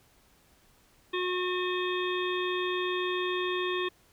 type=harmonic tone; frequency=362.7 Hz; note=F#4; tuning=34 cents flat; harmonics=1 / 3 / 5 / 7 / 9 / 10; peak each=-30 / -35 / -37 / -38 / -40 / -40 dBFS; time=1.13-3.89 s; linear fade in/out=10 ms; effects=pink hiss -63 dBFS RMS until 4.12 s